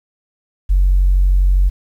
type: tone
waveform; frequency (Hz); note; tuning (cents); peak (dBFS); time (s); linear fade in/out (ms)
sine; 46.25; F#1; 0; -8; 0.69-1.7; 20
effects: tanh soft clip ceiling -5 dBFS + 8-bit